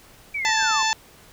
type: linear sweep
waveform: sine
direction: down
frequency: 2349 to 1003 Hz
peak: -24 dBFS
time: 0.34-0.83 s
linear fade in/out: 10 ms
type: harmonic tone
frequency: 880 Hz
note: A5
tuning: in tune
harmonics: 1 / 2 / 3 / 4 / 5 / 6 / 7 / 8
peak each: -23 / -26 / -28 / -29 / -30 / -31 / -31 / -32 dBFS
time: 0.45-0.93 s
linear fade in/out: 0 ms
type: clicks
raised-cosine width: 1 ms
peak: -28 dBFS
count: 4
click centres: 0.49 / 0.626 / 0.711 / 0.829 s
effects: pink hiss -50 dBFS RMS until 1.32 s